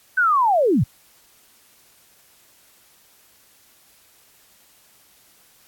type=linear sweep; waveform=sine; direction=down; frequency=1539 to 85 Hz; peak=-14 dBFS; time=0.17-0.84 s; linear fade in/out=10 ms; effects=white hiss -55 dBFS RMS until 5.67 s + AAC 64 kbps